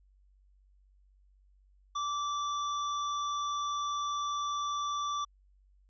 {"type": "tone", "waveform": "square", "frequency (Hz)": 1165, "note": "D6", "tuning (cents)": -14, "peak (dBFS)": -32, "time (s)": [1.95, 5.25], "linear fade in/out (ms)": 10, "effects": ["added 48 Hz sine -61 dBFS peak until 5.89 s", "resampled to 16000 Hz"]}